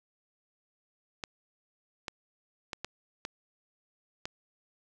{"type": "clicks", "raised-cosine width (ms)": 0.2, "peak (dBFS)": -18, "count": 6, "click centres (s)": [1.238, 2.082, 2.732, 2.846, 3.251, 4.255], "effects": []}